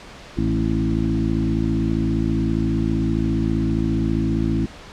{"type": "harmonic tone with a mistuned harmonic", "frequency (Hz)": 55, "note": "A1", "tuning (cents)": 0, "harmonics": [1, 2, 3, 4, 5, 6], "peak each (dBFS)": [-25, -25, -25, -25, -25, -25], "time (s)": [0.37, 4.66], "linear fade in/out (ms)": 5, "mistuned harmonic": 4, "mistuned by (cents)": 25, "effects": ["pink hiss -40 dBFS RMS until 4.92 s", "low-pass 5000 Hz 12 dB/octave"]}